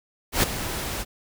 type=noise with ADSR envelope; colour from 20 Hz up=pink; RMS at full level=-18 dBFS; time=0.32-1.05 s; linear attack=110 ms; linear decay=13 ms; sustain=-12 dB; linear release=40 ms; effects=none